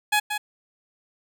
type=tone with echo; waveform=15% pulse; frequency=840 Hz; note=G#5; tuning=19 cents sharp; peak=-12 dBFS; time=0.12-0.2 s; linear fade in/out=10 ms; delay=180 ms; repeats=1; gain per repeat=-7 dB; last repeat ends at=0.38 s; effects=none